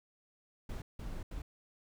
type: noise bursts at uneven times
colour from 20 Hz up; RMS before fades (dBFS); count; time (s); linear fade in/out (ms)
brown; -41; 3; 0.69-0.82 / 0.99-1.23 / 1.31-1.42; 5
effects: none